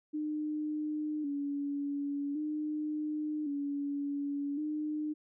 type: tone with vibrato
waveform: sine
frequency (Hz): 293.7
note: D4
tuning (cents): 0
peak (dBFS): -32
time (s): 0.13-5.14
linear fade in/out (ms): 20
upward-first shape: square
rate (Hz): 0.45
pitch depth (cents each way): 56
effects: none